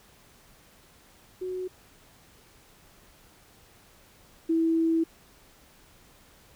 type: tone pair in turn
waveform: sine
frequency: 368.6 / 327.1 Hz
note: F#4 / E4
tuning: -7 / -13 cents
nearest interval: major second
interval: 206 cents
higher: first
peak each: -30 / -21 dBFS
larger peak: second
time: 1.41-1.68 / 4.49-5.04 s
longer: second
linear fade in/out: 10 ms
effects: pink hiss -57 dBFS RMS until 6.55 s